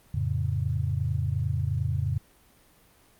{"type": "chord", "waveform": "sine", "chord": "F augmented", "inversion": "none", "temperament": "equal", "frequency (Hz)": [87.31, 110, 138.59], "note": ["F2", "A2", "C#3"], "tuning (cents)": [0, 0, 0], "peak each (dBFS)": -29, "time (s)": [0.14, 2.18], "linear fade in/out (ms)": 5, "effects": ["pink hiss -59 dBFS RMS until 3.19 s", "Opus 32 kbps"]}